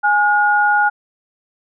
sine tone pair together, 830.6 / 1435.7 Hz, G#5 / F6, 0 / +47 cents, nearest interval major sixth, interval 947 cents, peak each -14 dBFS, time 0.03-0.9 s, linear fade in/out 20 ms, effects none

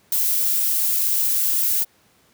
violet noise with ADSR envelope, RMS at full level -18 dBFS, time 0.12-1.85 s, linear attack 3 ms, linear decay 4 ms, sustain -2 dB, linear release 27 ms, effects pink hiss -58 dBFS RMS until 2.33 s + high-pass 100 Hz 12 dB/octave

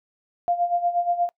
sine tone with tremolo, 698.5 Hz, F5, in tune, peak -17 dBFS, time 0.48-1.29 s, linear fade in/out 0 ms, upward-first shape sine, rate 8.4 Hz, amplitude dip 75%, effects noise-tail reverb RT60 0.1 s tail -24 dB re dry

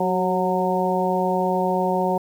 harmonic tone with a mistuned harmonic, 183.3 Hz, F#3, 16 cents flat, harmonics 1 / 2 / 3 / 4 / 5, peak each -25 / -25 / -25 / -25 / -25 dBFS, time 0-2.18 s, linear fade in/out 5 ms, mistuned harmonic 2, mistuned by +34 cents, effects 8-bit

